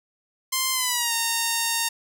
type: tone with pitch glide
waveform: 5% pulse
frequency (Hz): 1046.5 to 921.6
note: C6 to A#5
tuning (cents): 0 to -20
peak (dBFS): -10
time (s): 0.52-1.89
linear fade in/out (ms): 10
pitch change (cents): -220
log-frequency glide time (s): 0.72-1.13
effects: none